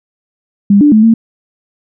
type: tone with pitch steps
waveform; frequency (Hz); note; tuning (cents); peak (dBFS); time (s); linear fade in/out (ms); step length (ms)
sine; 201.4 / 294 / 216.4 / 226.2; G3 / D4 / A3 / A3; +47 / +2 / -29 / +48; -3; 0.7-1.14; 5; 110
effects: none